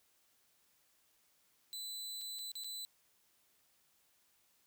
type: tone with dropouts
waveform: sawtooth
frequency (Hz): 4000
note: B7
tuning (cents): +21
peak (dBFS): -39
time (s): 1.73-2.85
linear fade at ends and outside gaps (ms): 0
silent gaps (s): 2.212-2.216 / 2.387-2.391 / 2.517-2.554 / 2.637-2.644
effects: white hiss -73 dBFS RMS until 4.66 s